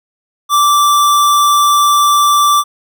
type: tone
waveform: square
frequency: 1169 Hz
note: D6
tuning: 8 cents flat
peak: -8 dBFS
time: 0.49-2.64 s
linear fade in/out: 50 ms
effects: none